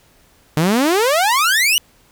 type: exponential sweep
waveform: sawtooth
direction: up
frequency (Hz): 146.83 to 3018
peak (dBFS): -9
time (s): 0.57-1.78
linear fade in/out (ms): 0
effects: pink hiss -53 dBFS RMS until 2.11 s